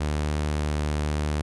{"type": "tone", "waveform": "sawtooth", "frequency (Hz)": 74.9, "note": "D2", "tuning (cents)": 35, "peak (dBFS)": -20, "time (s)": [0, 1.42], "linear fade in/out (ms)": 10, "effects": ["resampled to 24000 Hz"]}